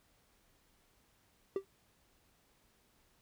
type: tone with exponential decay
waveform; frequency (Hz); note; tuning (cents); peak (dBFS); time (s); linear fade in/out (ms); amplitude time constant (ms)
triangle; 389.8; G4; -10; -26; 1.56-1.65; 2; 18
effects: pink hiss -71 dBFS RMS until 3.21 s